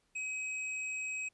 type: tone with hard clipping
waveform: sine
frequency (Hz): 2538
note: D#7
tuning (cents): +34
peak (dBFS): -37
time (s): 0.15-1.29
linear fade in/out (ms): 10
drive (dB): 13
effects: pink hiss -75 dBFS RMS until 1.33 s + resampled to 24000 Hz